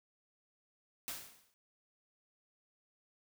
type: noise with exponential decay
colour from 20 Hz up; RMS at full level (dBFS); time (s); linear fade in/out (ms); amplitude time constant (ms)
white; -39; 1.08-1.54; 0; 100
effects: none